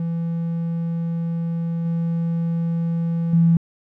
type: tone with level steps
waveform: triangle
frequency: 167.3 Hz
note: E3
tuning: 26 cents sharp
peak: -19 / -17 / -8 dBFS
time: 0-3.57 s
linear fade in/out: 2 ms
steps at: 1.85 / 3.33 s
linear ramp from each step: 5 ms
effects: tanh soft clip ceiling -10 dBFS